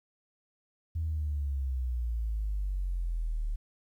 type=exponential sweep; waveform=sine; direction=down; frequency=82.41 to 36.71 Hz; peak=-28 dBFS; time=0.95-3.56 s; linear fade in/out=10 ms; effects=tanh soft clip ceiling -24 dBFS + 11-bit